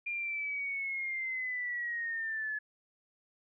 sine linear sweep, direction down, 2408 to 1706 Hz, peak -33 dBFS, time 0.06-2.59 s, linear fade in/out 10 ms, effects none

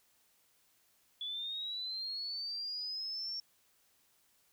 sine linear sweep, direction up, 3416 to 5500 Hz, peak -37 dBFS, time 1.21-3.4 s, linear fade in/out 2 ms, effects white hiss -71 dBFS RMS until 4.52 s

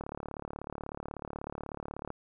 click train, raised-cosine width 1 ms, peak -24 dBFS, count 77, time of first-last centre 0.01-2.104 s, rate 36.3 Hz, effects none

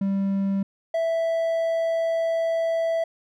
triangle tone pair in turn, 196 / 659.3 Hz, G3 / E5, 0 / 0 cents, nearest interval octave + major sixth, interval 2100 cents, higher second, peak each -19 dBFS, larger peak neither, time 0.01-0.63 / 0.94-3.04 s, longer second, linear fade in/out 5 ms, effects none

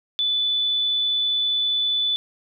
sine tone, 3485 Hz, A7, 17 cents flat, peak -19 dBFS, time 0.19-2.16 s, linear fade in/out 0 ms, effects none

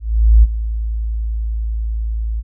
sine tone with ADSR envelope, 55.1 Hz, A1, 3 cents sharp, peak -3 dBFS, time 0-2.43 s, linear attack 430 ms, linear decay 32 ms, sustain -14 dB, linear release 42 ms, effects none

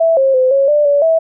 sine tone with pitch steps, 658 / 537 / 514 / 549 / 592 / 573 / 651 Hz, E5 / C5 / C5 / C#5 / D5 / D5 / E5, -3 / +45 / -31 / -17 / +14 / -43 / -22 cents, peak -8 dBFS, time 0-1.19 s, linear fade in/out 10 ms, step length 170 ms, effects none

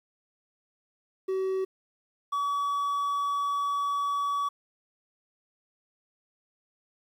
triangle tone pair in turn, 379.8 / 1138.1 Hz, F#4 / C#6, +45 / +45 cents, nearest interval octave + perfect fifth, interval 1900 cents, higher second, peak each -24 dBFS, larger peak neither, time 1.28-1.65 / 2.32-4.49 s, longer second, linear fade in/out 10 ms, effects 10-bit

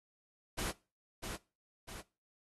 pink noise with echo, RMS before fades -38 dBFS, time 0.57-0.72 s, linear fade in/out 20 ms, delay 650 ms, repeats 2, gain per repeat -5 dB, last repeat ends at 2.02 s, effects noise-tail reverb RT60 0.3 s tail -20 dB re dry + AAC 32 kbps

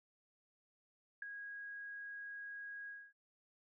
sine tone with ADSR envelope, 1646 Hz, G#6, 16 cents flat, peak -37 dBFS, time 1.22-3.13 s, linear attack 4 ms, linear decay 7 ms, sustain -8 dB, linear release 250 ms, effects none

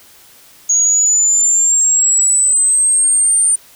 sine exponential sweep, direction up, 6645 to 9020 Hz, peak -9 dBFS, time 0.69-3.56 s, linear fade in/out 10 ms, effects white hiss -44 dBFS RMS until 3.75 s

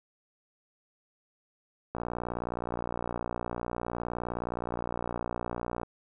click train, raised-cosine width 1 ms, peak -19 dBFS, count 232, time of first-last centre 1.95-5.832 s, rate 59.5 Hz, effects none

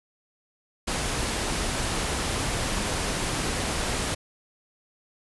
pink low-pass noise, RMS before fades -28 dBFS, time 0.87-4.15 s, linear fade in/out 10 ms, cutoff 11000 Hz, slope 96 dB/octave, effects none

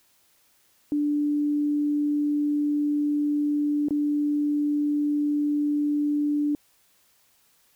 sine tone with dropouts, 293.7 Hz, D4, in tune, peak -21 dBFS, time 0.92-6.55 s, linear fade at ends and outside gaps 1 ms, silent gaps 3.885-3.907 s, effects white hiss -63 dBFS RMS until 7.75 s

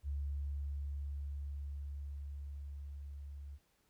sine tone with level ramp, 71 Hz, C#2, 42 cents sharp, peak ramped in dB -35 to -45 dBFS, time 0.03-3.59 s, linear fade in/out 50 ms, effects pink hiss -75 dBFS RMS until 3.89 s

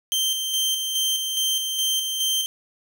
sawtooth tone with tremolo, 3136 Hz, G7, in tune, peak -17 dBFS, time 0.12-2.46 s, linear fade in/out 0 ms, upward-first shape square, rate 2.4 Hz, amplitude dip 40%, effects none

